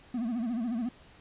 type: tone with vibrato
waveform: triangle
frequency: 234.8 Hz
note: A#3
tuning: 13 cents sharp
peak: -27 dBFS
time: 0.14-0.89 s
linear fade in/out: 5 ms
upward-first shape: sine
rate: 14 Hz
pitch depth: 130 cents each way
effects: pink hiss -56 dBFS RMS until 1.2 s + resampled to 8000 Hz